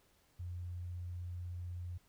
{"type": "tone", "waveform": "sine", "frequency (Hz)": 88.4, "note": "F2", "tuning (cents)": 22, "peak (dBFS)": -40, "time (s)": [0.39, 1.98], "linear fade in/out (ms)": 10, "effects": ["pink hiss -71 dBFS RMS until 2.08 s"]}